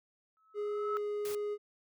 sine tone with exponential growth, 1297 Hz, E6, 28 cents flat, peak -31 dBFS, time 0.37-0.97 s, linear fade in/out 0 ms, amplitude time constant 130 ms
triangle tone, 415.3 Hz, G#4, in tune, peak -31 dBFS, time 0.54-1.58 s, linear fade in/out 50 ms
white noise, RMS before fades -45 dBFS, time 1.25-1.35 s, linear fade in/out 2 ms
effects none

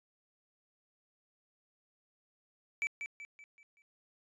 triangle tone with echo, 2310 Hz, D7, 29 cents flat, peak -29 dBFS, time 2.82-2.87 s, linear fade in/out 0 ms, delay 190 ms, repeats 5, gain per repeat -7 dB, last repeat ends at 3.82 s, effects resampled to 24000 Hz

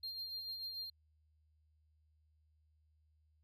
triangle tone with tremolo, 4197 Hz, C8, 5 cents sharp, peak -39 dBFS, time 0.03-0.9 s, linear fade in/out 5 ms, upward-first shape sine, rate 6.8 Hz, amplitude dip 40%, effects added 77 Hz sine -70 dBFS peak until 3.43 s

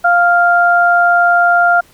sine tone pair together, 699.1 / 1396.9 Hz, F5 / F6, +2 / 0 cents, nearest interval octave, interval 1198 cents, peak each -10 dBFS, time 0.04-1.81 s, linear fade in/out 10 ms, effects pink hiss -47 dBFS RMS until 1.93 s

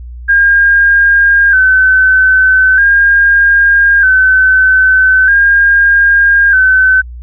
sine tone with vibrato, 1568 Hz, G6, in tune, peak -4 dBFS, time 0.28-7.02 s, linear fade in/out 20 ms, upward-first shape square, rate 0.4 Hz, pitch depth 50 cents each way, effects added 60 Hz sine -24 dBFS peak until 7.22 s

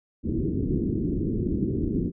white low-pass noise, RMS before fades -26 dBFS, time 0.23-2.12 s, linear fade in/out 50 ms, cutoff 370 Hz, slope 48 dB/octave, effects none

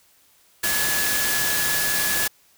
sine tone in noise, 1700 Hz, G#6, 40 cents sharp, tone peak -26 dBFS, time 0.63-2.28 s, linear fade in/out 10 ms, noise white, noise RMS -23 dBFS, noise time 0.63-2.28 s, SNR -6 dB, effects white hiss -58 dBFS RMS until 2.57 s

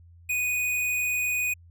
square tone, 2481 Hz, D#7, 6 cents flat, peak -25 dBFS, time 0.29-1.54 s, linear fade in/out 10 ms, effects added 85 Hz sine -49 dBFS peak until 1.7 s

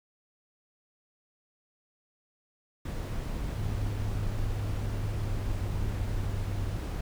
brown noise, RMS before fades -33 dBFS, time 2.85-7.01 s, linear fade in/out 5 ms
sine tone with pitch glide, 103 to 98.98 Hz, G#2 to G2, -14 to +17 cents, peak -32 dBFS, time 3.54-6.8 s, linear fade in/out 50 ms, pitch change -69 cents, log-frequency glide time 5.22-5.34 s
effects none

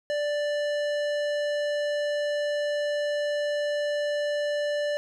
sine tone with tanh clipping, 587.3 Hz, D5, in tune, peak -27 dBFS, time 0.1-4.97 s, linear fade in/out 0 ms, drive 17 dB, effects none

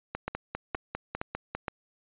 two click trains, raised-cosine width 0.5 ms, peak -16 / -17 dBFS, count 4 / 8, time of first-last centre 0.28-1.682 / 0.15-1.55 s, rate 2.14 / 5 Hz, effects resampled to 8000 Hz

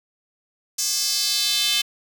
square tone with high-pass filter sweep, 236.6 Hz, A#3, 26 cents sharp, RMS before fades -22 dBFS, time 0.78-1.82 s, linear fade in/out 10 ms, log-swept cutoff 6000 to 3200 Hz, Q 3, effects 7-bit

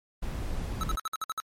brown noise, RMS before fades -32 dBFS, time 0.22-0.96 s, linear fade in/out 10 ms
square tone bursts, 1299 Hz, E6, 26 cents flat, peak -30 dBFS, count 8, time 0.81-1.401 s, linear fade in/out 0 ms, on 24 ms, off 57 ms
effects MP3 64 kbps

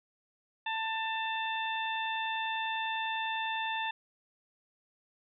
harmonic tone, 890 Hz, A5, 20 cents sharp, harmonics 1 / 2 / 3 / 4, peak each -34 / -37 / -39 / -40 dBFS, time 0.66-3.91 s, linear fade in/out 5 ms, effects none

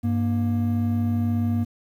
triangle tone pair together, 99.1 / 235.7 Hz, G2 / A#3, +19 / +19 cents, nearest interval octave + minor third, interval 1500 cents, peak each -21 dBFS, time 0.03-1.65 s, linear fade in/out 20 ms, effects 9-bit

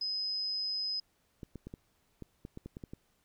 sine tone, 5050 Hz, D#8, 25 cents sharp, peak -32 dBFS, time 0.01-1 s, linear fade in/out 5 ms
clicks, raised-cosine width 3 ms, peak -30 dBFS, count 11, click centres 1.432 / 1.557 / 1.67 / 1.739 / 2.223 / 2.451 / 2.574 / 2.66 / 2.769 / 2.838 / 2.935 s
effects pink hiss -73 dBFS RMS until 3.24 s

